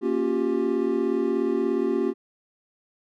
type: chord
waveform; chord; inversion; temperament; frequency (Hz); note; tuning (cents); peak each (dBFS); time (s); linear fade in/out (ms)
triangle; G half-diminished seventh; first; equal with one note detuned; 233.1 / 277.2 / 355.1 / 392; Bb3 / Db4 / F4 / G4; 0 / 0 / +29 / 0; -27 / -26 / -24 / -24; 0.01-2.14; 50
effects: none